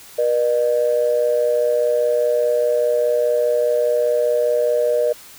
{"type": "tone pair together", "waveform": "sine", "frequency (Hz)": [480.7, 605.6], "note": ["B4", "D#5"], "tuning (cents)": [-47, -47], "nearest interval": "major third", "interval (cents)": 400, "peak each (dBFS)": -17, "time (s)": [0.18, 5.13], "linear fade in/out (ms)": 10, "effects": ["tanh soft clip ceiling -7 dBFS", "white hiss -42 dBFS RMS until 5.38 s"]}